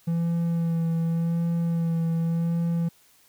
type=tone with vibrato; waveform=triangle; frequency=167 Hz; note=E3; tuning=23 cents sharp; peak=-20 dBFS; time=0.07-2.89 s; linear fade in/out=10 ms; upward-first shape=sine; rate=0.87 Hz; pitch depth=20 cents each way; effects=white hiss -59 dBFS RMS until 3.28 s